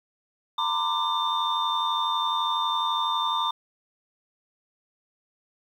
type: tone cluster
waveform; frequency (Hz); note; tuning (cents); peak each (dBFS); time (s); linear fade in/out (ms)
sine; 919 / 1011 / 1181 / 3602; A#5 / B5 / D6 / A7; -25 / +40 / +9 / +40; -28; 0.58-3.51; 5
effects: tanh soft clip ceiling -15 dBFS + 9-bit